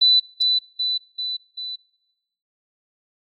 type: tone with echo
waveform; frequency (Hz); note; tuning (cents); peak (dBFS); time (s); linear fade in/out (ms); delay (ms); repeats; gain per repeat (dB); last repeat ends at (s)
sine; 3989; B7; +17; -12; 0.01-0.2; 10; 390; 4; -4; 1.76
effects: noise-tail reverb RT60 1.0 s tail -22 dB re dry + AAC 48 kbps